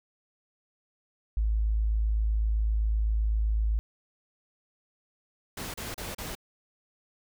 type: tone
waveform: sine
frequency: 53.9 Hz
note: A1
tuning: 35 cents flat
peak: -23 dBFS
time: 1.37-3.79 s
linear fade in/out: 0 ms
type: noise bursts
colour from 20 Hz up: pink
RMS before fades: -37 dBFS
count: 4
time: 5.57-6.352 s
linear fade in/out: 5 ms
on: 170 ms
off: 34 ms
effects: none